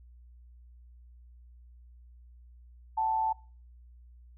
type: tone pair together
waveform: sine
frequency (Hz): 757.4 / 880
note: F#5 / A5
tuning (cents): +40 / 0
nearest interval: minor third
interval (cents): 260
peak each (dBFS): -36 / -26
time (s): 2.97-3.33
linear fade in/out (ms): 10
effects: noise-tail reverb RT60 0.4 s tail -24 dB re dry + added 60 Hz sine -51 dBFS peak until 4.37 s